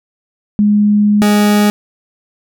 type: tone pair in turn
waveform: sine / 40% pulse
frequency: 207.7 / 207.7 Hz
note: G#3 / G#3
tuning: 0 / 0 cents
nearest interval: unison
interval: 0 cents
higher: neither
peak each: -7 dBFS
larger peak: neither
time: 0.59-1.22 / 1.22-1.7 s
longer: first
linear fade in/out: 0 ms
effects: none